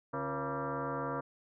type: tone with frequency modulation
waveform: sine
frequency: 347.4 Hz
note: F4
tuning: 9 cents flat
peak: -33 dBFS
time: 0.13-1.21 s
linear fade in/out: 10 ms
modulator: 206 Hz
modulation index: 5
effects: none